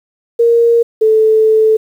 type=tone pair in turn; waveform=sine; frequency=467 / 437.8 Hz; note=A#4 / A4; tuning=+3 / -9 cents; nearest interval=minor second; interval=112 cents; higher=first; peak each=-6 dBFS; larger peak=neither; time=0.39-0.83 / 1.01-1.77 s; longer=second; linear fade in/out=10 ms; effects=7-bit